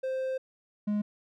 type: tone pair in turn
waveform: triangle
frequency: 523.3 / 208.3 Hz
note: C5 / G#3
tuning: 0 / +5 cents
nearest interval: octave + major third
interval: 1595 cents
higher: first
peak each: -27 / -24 dBFS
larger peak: second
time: 0.03-0.38 / 0.87-1.02 s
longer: first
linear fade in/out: 10 ms
effects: none